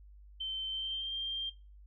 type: tone with pitch glide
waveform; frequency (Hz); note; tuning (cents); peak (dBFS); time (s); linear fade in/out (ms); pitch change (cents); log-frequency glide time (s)
sine; 3097 to 3180; G7 to G7; -22 to +24; -34; 0.4-1.5; 10; +46; 0.69-1.13
effects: noise-tail reverb RT60 0.3 s tail -17 dB re dry + added 50 Hz sine -52 dBFS peak until 1.86 s